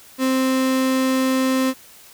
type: tone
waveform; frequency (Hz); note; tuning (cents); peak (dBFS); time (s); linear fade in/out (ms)
35% pulse; 261.6; C4; 0; -15; 0.18-1.74; 50
effects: white hiss -46 dBFS RMS until 2.13 s